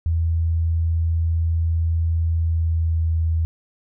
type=tone with pitch glide; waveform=sine; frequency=82.41 to 81.46 Hz; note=E2 to E2; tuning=0 to -20 cents; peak=-17 dBFS; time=0.06-3.45 s; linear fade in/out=0 ms; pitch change=-20 cents; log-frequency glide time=2.29-3.07 s; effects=none